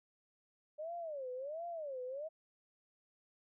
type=tone with vibrato; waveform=sine; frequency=589 Hz; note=D5; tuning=5 cents sharp; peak=-40 dBFS; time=0.78-2.29 s; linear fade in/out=20 ms; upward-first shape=sine; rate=1.4 Hz; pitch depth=280 cents each way; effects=none